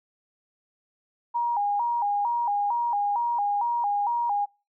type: tone with vibrato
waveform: sine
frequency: 880 Hz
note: A5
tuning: in tune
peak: -22 dBFS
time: 1.34-4.46 s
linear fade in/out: 20 ms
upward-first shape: square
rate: 2.2 Hz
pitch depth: 130 cents each way
effects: noise-tail reverb RT60 0.3 s tail -25 dB re dry